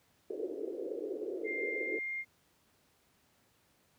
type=band-pass noise; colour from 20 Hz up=white; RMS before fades=-39 dBFS; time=0.3-1.99 s; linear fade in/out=2 ms; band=330 to 480 Hz; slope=48 dB/octave
type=tone with pitch glide; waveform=sine; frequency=2105 to 2118 Hz; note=C7 to C7; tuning=+10 to +21 cents; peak=-35 dBFS; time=1.44-2.25 s; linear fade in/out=50 ms; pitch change=+11 cents; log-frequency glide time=1.78-2.11 s
effects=pink hiss -70 dBFS RMS until 3.98 s + high-pass 80 Hz 12 dB/octave